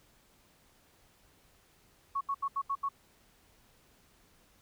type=tone bursts; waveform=sine; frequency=1108.7 Hz; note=C#6; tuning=in tune; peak=-29 dBFS; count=6; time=2.15-2.89 s; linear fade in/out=10 ms; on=60 ms; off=76 ms; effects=pink hiss -65 dBFS RMS until 4.61 s